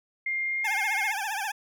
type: tone with pitch glide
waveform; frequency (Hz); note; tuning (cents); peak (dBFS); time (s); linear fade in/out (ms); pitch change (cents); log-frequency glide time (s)
sine; 2114 to 2142; C7 to C7; +17 to +40; -26; 0.26-1.12; 5; +23; 0.45-0.95
type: tone with vibrato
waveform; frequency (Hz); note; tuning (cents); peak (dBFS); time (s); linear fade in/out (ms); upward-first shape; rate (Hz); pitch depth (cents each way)
20% pulse; 830.6; G#5; 0; -24; 0.64-1.52; 10; triangle; 15; 160
effects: none